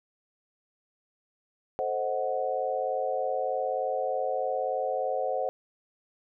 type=chord; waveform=sine; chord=A diminished seventh; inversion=none; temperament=equal; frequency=440 / 523.3 / 622.3 / 740 Hz; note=A4 / C5 / Eb5 / Gb5; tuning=0 / 0 / 0 / 0 cents; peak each=-36 / -30 / -34 / -31 dBFS; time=1.79-5.49 s; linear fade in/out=0 ms; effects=none